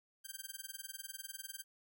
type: tone with tremolo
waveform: 5% pulse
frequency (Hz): 1579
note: G6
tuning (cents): +12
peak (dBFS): -31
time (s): 0.24-1.64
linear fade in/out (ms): 20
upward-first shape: sine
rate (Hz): 20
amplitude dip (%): 95
effects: none